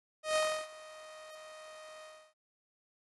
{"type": "tone with ADSR envelope", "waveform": "sawtooth", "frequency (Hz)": 622.3, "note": "D#5", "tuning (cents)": 0, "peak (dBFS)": -23, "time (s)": [0.23, 2.34], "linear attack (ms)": 130, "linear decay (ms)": 310, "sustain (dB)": -22, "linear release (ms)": 310, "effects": ["AAC 32 kbps"]}